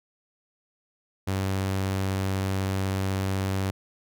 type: tone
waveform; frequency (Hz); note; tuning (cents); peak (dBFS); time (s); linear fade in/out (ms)
sawtooth; 96.1; G2; -34; -21; 1.27-3.71; 10
effects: none